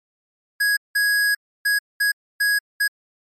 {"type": "tone bursts at uneven times", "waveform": "square", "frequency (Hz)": 1661.2, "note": "G#6", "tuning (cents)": 0, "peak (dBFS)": -17, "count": 6, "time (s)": [[0.6, 0.77], [0.95, 1.35], [1.65, 1.79], [2, 2.12], [2.4, 2.59], [2.8, 2.88]], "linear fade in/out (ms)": 10, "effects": ["MP3 64 kbps"]}